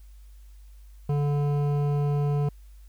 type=tone with hard clipping; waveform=sine; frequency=144.8 Hz; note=D3; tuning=24 cents flat; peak=-24 dBFS; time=1.09-2.49 s; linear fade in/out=5 ms; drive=12 dB; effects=added 50 Hz sine -45 dBFS peak until 2.88 s + white hiss -65 dBFS RMS until 2.88 s